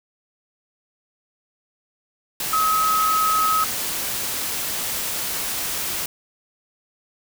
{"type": "tone in noise", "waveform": "sine", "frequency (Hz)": 1276, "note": "D#6", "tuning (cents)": 43, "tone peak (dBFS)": -17, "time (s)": [2.53, 3.64], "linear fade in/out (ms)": 2, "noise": "white", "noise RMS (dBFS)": -26, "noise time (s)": [2.4, 6.06], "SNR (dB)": 6, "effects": []}